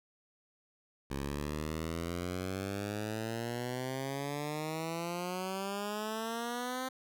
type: exponential sweep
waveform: 10% pulse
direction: up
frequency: 68 to 261.6 Hz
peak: -27 dBFS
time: 1.1-6.89 s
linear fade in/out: 10 ms
effects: none